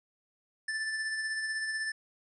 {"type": "tone with tremolo", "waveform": "square", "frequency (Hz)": 1760, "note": "A6", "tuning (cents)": 0, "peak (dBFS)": -31, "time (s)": [0.68, 1.92], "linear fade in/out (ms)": 5, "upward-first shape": "sine", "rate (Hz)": 16, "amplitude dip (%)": 35, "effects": ["resampled to 24000 Hz"]}